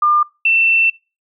sine tone pair in turn, 1200 / 2683 Hz, D6 / E7, +37 / +30 cents, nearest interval octave + major second, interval 1393 cents, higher second, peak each -10 dBFS, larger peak neither, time 0.02-0.23 / 0.45-0.9 s, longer second, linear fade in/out 5 ms, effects noise-tail reverb RT60 0.3 s tail -25 dB re dry

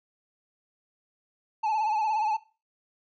triangle tone with vibrato, 864 Hz, A5, 32 cents flat, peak -22 dBFS, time 1.63-2.37 s, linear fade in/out 10 ms, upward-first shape sine, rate 17 Hz, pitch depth 62 cents each way, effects noise-tail reverb RT60 0.3 s tail -17 dB re dry + resampled to 16000 Hz

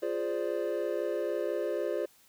triangle chord, D half-diminished seventh, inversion first, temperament equal, 349.2 / 415.3 / 523.3 / 587.3 Hz, F4 / Ab4 / C5 / D5, 0 / 0 / 0 / 0 cents, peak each -33 dBFS, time 0.02-2.06 s, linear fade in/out 10 ms, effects white hiss -62 dBFS RMS until 2.28 s

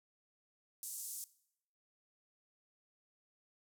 pink band-pass noise, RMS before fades -45 dBFS, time 0.83-1.24 s, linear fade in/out 0 ms, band 6900 to 14000 Hz, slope 24 dB/octave, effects noise-tail reverb RT60 0.7 s tail -19 dB re dry

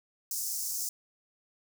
pink high-pass noise, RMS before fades -34 dBFS, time 0.31-0.89 s, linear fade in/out 2 ms, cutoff 5300 Hz, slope 48 dB/octave, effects none

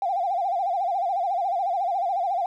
triangle tone with vibrato, 740 Hz, F#5, in tune, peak -18 dBFS, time 0.02-2.46 s, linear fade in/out 2 ms, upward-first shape sine, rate 14 Hz, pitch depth 150 cents each way, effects tanh soft clip ceiling -20 dBFS

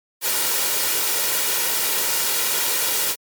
white noise with comb filter, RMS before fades -21 dBFS, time 0.21-3.16 s, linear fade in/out 50 ms, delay 2.1 ms, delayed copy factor +0.5, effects high-pass 200 Hz 12 dB/octave + MP3 96 kbps

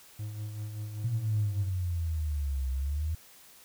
triangle tone with tremolo, 106.2 Hz, G#2, 39 cents sharp, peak -31 dBFS, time 0.19-1.69 s, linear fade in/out 5 ms, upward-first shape sine, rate 5.2 Hz, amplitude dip 45%
sine exponential two-way sweep, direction down then up, 120.4 to 64.4 to 81.4 Hz, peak -28 dBFS, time 1.04-3.15 s, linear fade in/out 5 ms, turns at 2.7 s
effects white hiss -55 dBFS RMS until 3.64 s

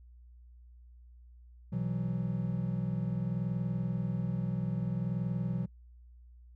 triangle chord, B suspended fourth, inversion none, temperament just, 123.47 / 164.63 / 185.21 Hz, B2 / E3 / F#3, 0 / -2 / +2 cents, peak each -33 dBFS, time 1.72-5.66 s, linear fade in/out 10 ms, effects noise-tail reverb RT60 0.1 s tail -26 dB re dry + added 60 Hz sine -52 dBFS peak until 6.55 s

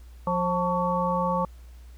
harmonic tone with a mistuned harmonic, 177.6 Hz, F3, 29 cents sharp, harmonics 1 / 3 / 5 / 6, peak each -28 / -28 / -28 / -28 dBFS, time 0.27-1.45 s, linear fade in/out 2 ms, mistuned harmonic 6, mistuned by +92 cents, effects added 60 Hz sine -43 dBFS peak until 1.97 s + pink hiss -60 dBFS RMS until 1.97 s

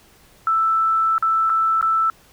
sine tone with dropouts, 1322 Hz, E6, 5 cents sharp, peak -15 dBFS, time 0.47-2.1 s, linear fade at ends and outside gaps 1 ms, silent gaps 1.181-1.225 / 1.496-1.5 / 1.812-1.826 s, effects pink hiss -52 dBFS RMS until 2.32 s

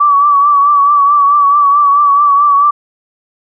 sine tone with vibrato, 1148 Hz, D6, 40 cents flat, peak -5 dBFS, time 0-2.71 s, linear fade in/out 10 ms, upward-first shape triangle, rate 4.6 Hz, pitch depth 55 cents each way, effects none

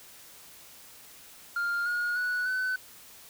sine tone with pitch steps, 1402 / 1437.3 / 1473.4 / 1510.5 Hz, F6 / F6 / F#6 / F#6, +6 / +49 / -8 / +35 cents, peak -24 dBFS, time 1.56-2.76 s, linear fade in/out 5 ms, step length 300 ms, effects tanh soft clip ceiling -26 dBFS + white hiss -51 dBFS RMS until 3.29 s

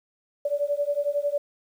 sine beating tone pair, 572 / 583 Hz, D5 / D5, -46 / -13 cents, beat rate 11 Hz, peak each -26 / -26 dBFS, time 0.45-1.38 s, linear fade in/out 5 ms, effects 9-bit

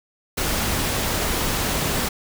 pink noise, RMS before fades -23 dBFS, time 0.37-2.09 s, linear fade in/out 10 ms, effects none

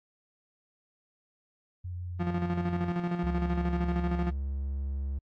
sine tone with vibrato, 89.1 Hz, F2, 35 cents sharp, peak -34 dBFS, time 1.84-2.91 s, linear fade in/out 10 ms, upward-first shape sine, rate 6.3 Hz, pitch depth 13 cents each way
35% pulse tone with tremolo, 174.61 Hz, F3, in tune, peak -25 dBFS, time 2.19-4.31 s, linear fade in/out 20 ms, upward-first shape square, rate 13 Hz, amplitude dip 50%
triangle tone, 68.7 Hz, C#2, 15 cents flat, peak -28 dBFS, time 3.23-5.19 s, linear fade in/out 10 ms
effects low-pass 2000 Hz 12 dB/octave + AAC 64 kbps

